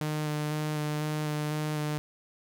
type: tone with vibrato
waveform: sawtooth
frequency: 151.5 Hz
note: D#3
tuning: 46 cents flat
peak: -25 dBFS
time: 0.01-1.98 s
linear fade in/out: 0 ms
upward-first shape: square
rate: 2 Hz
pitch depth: 12 cents each way
effects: none